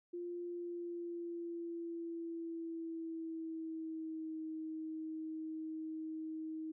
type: tone with pitch glide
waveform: sine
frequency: 349.2 to 316.5 Hz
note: F4 to D#4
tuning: 0 to +30 cents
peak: -40 dBFS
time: 0.13-6.72 s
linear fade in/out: 10 ms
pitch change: -170 cents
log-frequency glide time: 0.44-4.41 s
effects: none